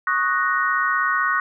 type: chord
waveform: sine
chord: D# minor seventh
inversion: third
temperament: equal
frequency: 1108.7 / 1244.5 / 1480 / 1864.7 Hz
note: C#6 / D#6 / F#6 / A#6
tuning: 0 / 0 / 0 / 0 cents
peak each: -23 / -25 / -22 / -24 dBFS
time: 0.07-1.4 s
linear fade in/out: 2 ms
effects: none